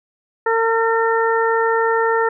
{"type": "harmonic tone", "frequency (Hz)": 454.1, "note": "A#4", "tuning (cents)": -45, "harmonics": [1, 2, 3, 4], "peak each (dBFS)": [-17, -20, -22, -23], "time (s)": [0.46, 2.29], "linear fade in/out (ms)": 5, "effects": []}